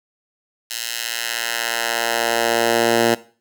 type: tone with high-pass filter sweep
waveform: 10% pulse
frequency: 116.54 Hz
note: A#2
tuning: in tune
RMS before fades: -20 dBFS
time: 0.7-3.15 s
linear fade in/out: 10 ms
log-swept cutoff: 3600 to 260 Hz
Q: 0.77
effects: noise-tail reverb RT60 0.4 s tail -18 dB re dry

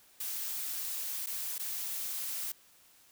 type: noise with dropouts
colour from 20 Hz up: blue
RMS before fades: -37 dBFS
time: 0.2-2.52 s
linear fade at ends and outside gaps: 5 ms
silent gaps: 1.261-1.269 / 1.582-1.594 s
effects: white hiss -62 dBFS RMS until 3.11 s

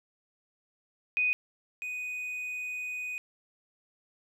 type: tone pair in turn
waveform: sine / triangle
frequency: 2489 / 2489 Hz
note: D#7 / D#7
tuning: 0 / 0 cents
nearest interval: unison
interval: 0 cents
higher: neither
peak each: -24 / -32 dBFS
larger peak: first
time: 1.17-1.33 / 1.82-3.18 s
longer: second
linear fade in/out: 0 ms
effects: none

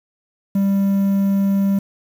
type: tone with quantisation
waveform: triangle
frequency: 197 Hz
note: G3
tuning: 9 cents sharp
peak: -12 dBFS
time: 0.55-1.79 s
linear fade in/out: 5 ms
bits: 7
effects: none

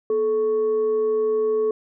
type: tone with frequency modulation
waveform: sine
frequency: 433.7 Hz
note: A4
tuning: 25 cents flat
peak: -18 dBFS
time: 0.1-1.71 s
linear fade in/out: 2 ms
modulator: 675 Hz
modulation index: 0.23
effects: none

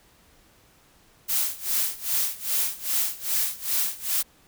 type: noise with tremolo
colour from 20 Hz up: blue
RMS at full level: -23 dBFS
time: 1.28-4.23 s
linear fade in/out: 20 ms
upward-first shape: sine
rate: 2.5 Hz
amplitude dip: 90%
effects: pink hiss -58 dBFS RMS until 4.47 s

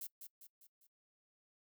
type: noise with echo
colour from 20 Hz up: violet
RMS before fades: -45 dBFS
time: 0.01-0.07 s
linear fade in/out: 5 ms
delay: 200 ms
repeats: 4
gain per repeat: -6 dB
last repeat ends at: 0.87 s
effects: noise-tail reverb RT60 0.1 s tail -22 dB re dry

